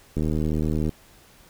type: click train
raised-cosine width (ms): 3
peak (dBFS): -13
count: 57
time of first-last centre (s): 0.17-0.893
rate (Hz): 77.5
effects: pink hiss -53 dBFS RMS until 1.49 s